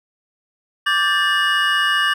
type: tone cluster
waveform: triangle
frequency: 1170 / 1587 / 1762 / 2898 Hz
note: D6 / G6 / A6 / F#7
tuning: -7 / +21 / +2 / -37 cents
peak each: -19 dBFS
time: 0.86-2.14 s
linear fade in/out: 10 ms
effects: none